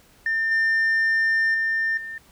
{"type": "tone with level steps", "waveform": "sine", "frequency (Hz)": 1800, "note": "A6", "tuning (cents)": 39, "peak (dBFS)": [-19, -15, -19, -31], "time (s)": [0.26, 2.18], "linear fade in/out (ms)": 2, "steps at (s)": [0.51, 1.54, 1.97], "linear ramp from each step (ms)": 5, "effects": ["tanh soft clip ceiling -17 dBFS", "pink hiss -55 dBFS RMS until 2.31 s"]}